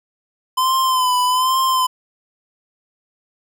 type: tone with vibrato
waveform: square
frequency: 1022 Hz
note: C6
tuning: 41 cents flat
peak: -15 dBFS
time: 0.57-1.87 s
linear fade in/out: 10 ms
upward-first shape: sine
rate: 1.2 Hz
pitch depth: 48 cents each way
effects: none